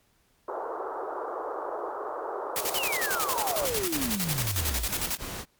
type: band-pass noise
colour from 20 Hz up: pink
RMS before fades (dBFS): -34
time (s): 0.48-3.66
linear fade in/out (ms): 2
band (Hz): 370 to 1300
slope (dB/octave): 48
type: noise with tremolo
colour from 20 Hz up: white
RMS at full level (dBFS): -29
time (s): 2.56-5.17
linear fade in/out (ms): 0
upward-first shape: square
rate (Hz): 11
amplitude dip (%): 70
type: exponential sweep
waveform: sine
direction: down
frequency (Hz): 3136 to 50.9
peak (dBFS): -29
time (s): 2.75-4.87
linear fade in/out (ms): 10
type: noise bursts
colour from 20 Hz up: pink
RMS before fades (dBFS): -36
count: 6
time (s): 3.59-5.455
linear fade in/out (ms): 50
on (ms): 280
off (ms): 37
effects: pink hiss -67 dBFS RMS until 5.59 s + MP3 96 kbps